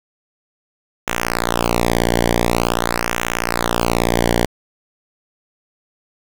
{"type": "tone with flanger", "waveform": "sawtooth", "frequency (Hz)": 58.5, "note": "A#1", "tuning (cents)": 7, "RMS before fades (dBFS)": -18, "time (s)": [1.07, 4.46], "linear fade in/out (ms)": 10, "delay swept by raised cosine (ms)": [0.22, 0.78], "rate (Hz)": 0.46, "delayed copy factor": -1, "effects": ["7-bit"]}